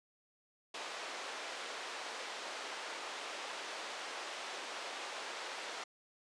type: band-pass noise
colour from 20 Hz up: pink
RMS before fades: -44 dBFS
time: 0.74-5.84 s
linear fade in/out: 5 ms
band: 530 to 5200 Hz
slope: 12 dB/octave
effects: high-pass 300 Hz 12 dB/octave + resampled to 22050 Hz